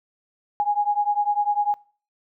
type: beating tone pair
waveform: sine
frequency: 823 / 833 Hz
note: G#5 / G#5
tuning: -16 / +5 cents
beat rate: 10 Hz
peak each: -22 / -23 dBFS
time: 0.6-1.74 s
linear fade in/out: 0 ms
effects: noise-tail reverb RT60 0.4 s tail -22 dB re dry